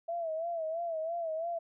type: tone with vibrato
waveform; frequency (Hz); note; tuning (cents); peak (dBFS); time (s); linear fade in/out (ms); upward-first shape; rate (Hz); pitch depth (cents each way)
sine; 659.3; E5; 0; -32; 0.08-1.59; 10; sine; 3; 79
effects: none